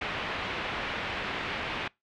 white low-pass noise, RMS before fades -34 dBFS, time 0.01-1.88 s, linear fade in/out 5 ms, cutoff 2900 Hz, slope 24 dB/octave, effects noise-tail reverb RT60 0.2 s tail -24 dB re dry

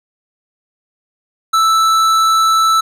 sine tone with tanh clipping, 1318.5 Hz, E6, in tune, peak -11 dBFS, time 1.53-2.81 s, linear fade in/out 10 ms, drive 15 dB, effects none

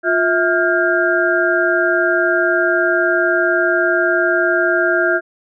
sine tone cluster, 352.3 / 652 / 1404 / 1608 Hz, F4 / E5 / F6 / G6, +15 / -19 / +9 / +44 cents, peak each -18 dBFS, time 0.03-5.21 s, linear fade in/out 50 ms, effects none

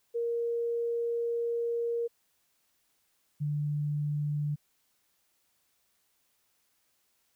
sine tone pair in turn, 468.6 / 147.6 Hz, A#4 / D3, +9 / +9 cents, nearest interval octave + minor sixth, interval 2000 cents, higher first, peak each -28 dBFS, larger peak neither, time 0.14-2.08 / 3.4-4.56 s, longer first, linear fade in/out 20 ms, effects white hiss -73 dBFS RMS until 7.35 s

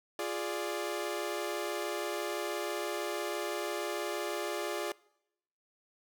sawtooth chord, D diminished, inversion first, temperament equal, 349.2 / 415.3 / 587.3 Hz, F4 / Ab4 / D5, 0 / 0 / 0 cents, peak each -34 dBFS, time 0.19-4.92 s, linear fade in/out 2 ms, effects noise-tail reverb RT60 0.8 s tail -23 dB re dry

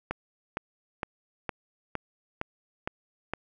click train, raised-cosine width 0.5 ms, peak -15 dBFS, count 8, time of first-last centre 0.11-3.336 s, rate 2.17 Hz, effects none

